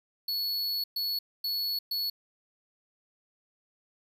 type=tone bursts at uneven times; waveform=square; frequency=4400 Hz; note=C#8; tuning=14 cents flat; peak=-29 dBFS; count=4; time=0.28-0.84 / 0.96-1.19 / 1.44-1.79 / 1.91-2.1 s; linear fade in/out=5 ms; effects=10-bit